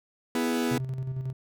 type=chord; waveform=40% pulse; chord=E major; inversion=second; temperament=equal; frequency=246.9 / 329.6 / 415.3 Hz; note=B3 / E4 / G#4; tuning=0 / 0 / 0 cents; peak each=-26 / -31 / -31 dBFS; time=0.35-0.78 s; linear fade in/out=2 ms
type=tone with tremolo; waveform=triangle; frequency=130.81 Hz; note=C3; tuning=in tune; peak=-26 dBFS; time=0.71-1.33 s; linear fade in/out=5 ms; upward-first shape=square; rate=11 Hz; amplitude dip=45%
effects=none